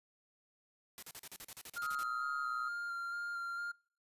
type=noise bursts; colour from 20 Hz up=white; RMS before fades=-48 dBFS; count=13; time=0.98-2.033 s; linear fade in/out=0 ms; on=45 ms; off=39 ms
type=tone with vibrato; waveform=triangle; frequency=1395 Hz; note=F6; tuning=2 cents flat; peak=-36 dBFS; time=1.76-3.72 s; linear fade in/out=10 ms; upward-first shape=square; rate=2.2 Hz; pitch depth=12 cents each way
type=tone; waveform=sine; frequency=1264 Hz; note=D#6; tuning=27 cents sharp; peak=-38 dBFS; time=1.82-2.69 s; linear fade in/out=10 ms
effects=noise-tail reverb RT60 0.5 s tail -26 dB re dry + resampled to 32000 Hz